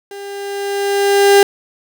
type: tone with level ramp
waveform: 35% pulse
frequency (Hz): 400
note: G4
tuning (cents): +35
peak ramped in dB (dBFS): -27 to -3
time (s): 0.11-1.43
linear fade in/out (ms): 2
effects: none